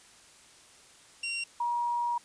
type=tone pair in turn; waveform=sawtooth / sine; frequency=2755 / 954 Hz; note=F7 / A#5; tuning=-24 / +40 cents; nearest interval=octave + tritone; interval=1836 cents; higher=first; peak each=-28 / -27 dBFS; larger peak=second; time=1.23-1.44 / 1.6-2.18 s; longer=second; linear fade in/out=5 ms; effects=white hiss -56 dBFS RMS until 2.24 s + resampled to 22050 Hz